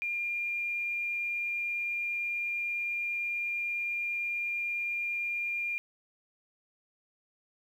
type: tone with quantisation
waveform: sine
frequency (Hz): 2403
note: D7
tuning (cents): +39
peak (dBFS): -30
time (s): 0.02-5.78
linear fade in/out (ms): 0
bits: 10
effects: none